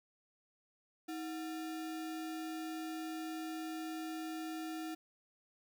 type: tone with sample-and-hold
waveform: sine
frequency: 318.3 Hz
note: D#4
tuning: 39 cents sharp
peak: -39 dBFS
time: 1.08-4.95 s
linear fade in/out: 10 ms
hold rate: 1050 Hz
effects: none